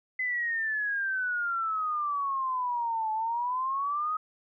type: exponential two-way sweep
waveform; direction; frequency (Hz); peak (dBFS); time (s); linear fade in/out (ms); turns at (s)
sine; down then up; 2035 to 864 to 1270; -27; 0.19-4.17; 5; 3.12
effects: none